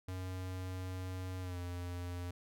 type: tone with pitch glide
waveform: square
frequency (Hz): 92.5 to 88.37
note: F#2 to F2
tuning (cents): 0 to +21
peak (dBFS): -40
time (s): 0.08-2.31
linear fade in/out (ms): 5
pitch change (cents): -79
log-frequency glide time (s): 1.41-1.58
effects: none